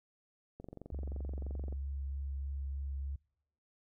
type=click train; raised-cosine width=2 ms; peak=-33 dBFS; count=27; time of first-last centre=0.6-1.726 s; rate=23.1 Hz
type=tone with vibrato; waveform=sine; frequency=68.9 Hz; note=C#2; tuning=10 cents flat; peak=-36 dBFS; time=0.92-3.16 s; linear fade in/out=5 ms; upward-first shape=triangle; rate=3.3 Hz; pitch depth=15 cents each way
effects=noise-tail reverb RT60 0.8 s tail -26 dB re dry